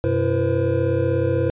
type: tone cluster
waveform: triangle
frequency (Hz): 94.3 / 126.5 / 335.3 / 479.7 / 516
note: F#2 / B2 / E4 / A#4 / C5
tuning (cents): +33 / +42 / +30 / +50 / -24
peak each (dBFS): -22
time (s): 0.04-1.5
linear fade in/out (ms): 0
effects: resampled to 8000 Hz